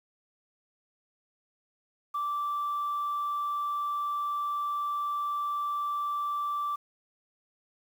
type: tone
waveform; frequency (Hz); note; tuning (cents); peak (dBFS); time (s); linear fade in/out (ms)
sine; 1168; D6; -10; -27; 2.14-6.76; 10
effects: tanh soft clip ceiling -25 dBFS + 9-bit